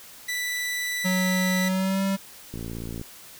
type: tone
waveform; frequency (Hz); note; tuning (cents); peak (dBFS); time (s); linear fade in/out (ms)
sawtooth; 1975.5; B6; 0; -23; 0.28-1.69; 10
type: tone with pitch glide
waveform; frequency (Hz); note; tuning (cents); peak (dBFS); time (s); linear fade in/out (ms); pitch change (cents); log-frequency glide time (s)
square; 185 to 194.53; F#3 to G3; 0 to -13; -23; 1.04-2.17; 20; +87; 1.61-2.03
type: click train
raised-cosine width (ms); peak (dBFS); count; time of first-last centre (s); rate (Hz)
3; -22; 28; 2.54-3.014; 57
effects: white hiss -46 dBFS RMS until 3.39 s